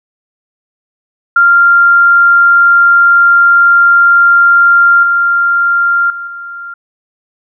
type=tone with level steps; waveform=sine; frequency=1391 Hz; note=F6; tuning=7 cents flat; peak=-3 / -7 / -19 / -22 dBFS; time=1.36-6.74 s; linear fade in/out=5 ms; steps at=5.03 / 6.1 / 6.27 s; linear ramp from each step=2 ms; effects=none